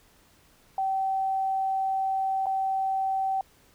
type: tone with dropouts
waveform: sine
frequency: 770 Hz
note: G5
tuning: 31 cents flat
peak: -24 dBFS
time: 0.78-3.41 s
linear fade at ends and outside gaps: 2 ms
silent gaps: 2.459-2.466 s
effects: pink hiss -60 dBFS RMS until 3.74 s